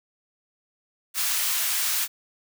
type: high-pass noise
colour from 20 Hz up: white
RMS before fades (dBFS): -25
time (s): 1.14-2.08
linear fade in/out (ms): 50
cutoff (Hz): 1200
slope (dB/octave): 12
effects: none